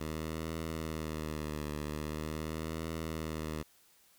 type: tone with vibrato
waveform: 10% pulse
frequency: 77.78 Hz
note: D#2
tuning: in tune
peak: -28 dBFS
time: 0-3.63 s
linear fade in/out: 10 ms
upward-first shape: triangle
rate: 0.43 Hz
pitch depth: 76 cents each way
effects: white hiss -65 dBFS RMS until 4.18 s